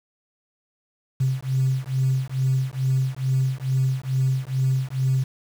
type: beating tone pair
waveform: sine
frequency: 130.5 / 132.8 Hz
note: C3 / C3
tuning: -4 / +26 cents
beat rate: 2.3 Hz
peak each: -22 dBFS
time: 1.2-5.24 s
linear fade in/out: 10 ms
effects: tanh soft clip ceiling -13 dBFS + 7-bit